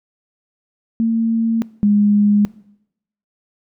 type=tone pair in turn; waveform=sine; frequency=227 / 206.2 Hz; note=A#3 / G#3; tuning=-46 / -12 cents; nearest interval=major second; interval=166 cents; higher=first; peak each=-13 / -10 dBFS; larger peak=second; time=1-1.62 / 1.83-2.45 s; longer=neither; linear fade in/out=0 ms; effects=noise-tail reverb RT60 0.8 s tail -21 dB re dry